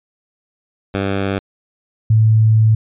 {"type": "tone pair in turn", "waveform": ["10% pulse", "sine"], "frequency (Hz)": [98, 110], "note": ["G2", "A2"], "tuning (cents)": [0, 0], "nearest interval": "major second", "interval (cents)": 200, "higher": "second", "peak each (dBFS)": [-9, -8], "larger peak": "second", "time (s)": [[0.94, 1.39], [2.1, 2.75]], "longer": "second", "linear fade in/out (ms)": 5, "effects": ["resampled to 8000 Hz"]}